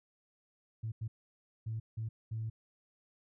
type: tone bursts at uneven times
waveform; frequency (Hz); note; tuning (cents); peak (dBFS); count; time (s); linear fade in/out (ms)
sine; 111.3; A2; +20; -34; 5; 0.83-0.92 / 1.01-1.08 / 1.66-1.8 / 1.97-2.09 / 2.31-2.5; 10
effects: tanh soft clip ceiling -30 dBFS